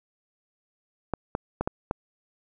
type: clicks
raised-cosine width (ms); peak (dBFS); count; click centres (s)
1; -12; 5; 1.137 / 1.351 / 1.61 / 1.675 / 1.911
effects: none